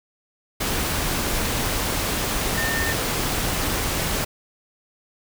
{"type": "tone in noise", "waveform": "sine", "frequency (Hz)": 1814, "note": "A#6", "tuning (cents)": -48, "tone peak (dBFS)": -25, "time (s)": [2.57, 2.93], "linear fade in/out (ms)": 10, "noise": "pink", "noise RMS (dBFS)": -24, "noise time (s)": [0.6, 4.25], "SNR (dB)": -4, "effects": []}